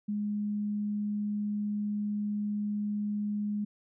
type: tone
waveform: sine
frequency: 207.7 Hz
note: G#3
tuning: in tune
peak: -29 dBFS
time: 0.08-3.65 s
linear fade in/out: 10 ms
effects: none